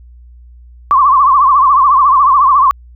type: tone with vibrato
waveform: sine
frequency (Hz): 1099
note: C#6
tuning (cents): -15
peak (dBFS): -5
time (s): 0.91-2.71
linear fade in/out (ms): 0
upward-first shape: triangle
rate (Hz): 14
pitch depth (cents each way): 150
effects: added 60 Hz sine -35 dBFS peak until 2.95 s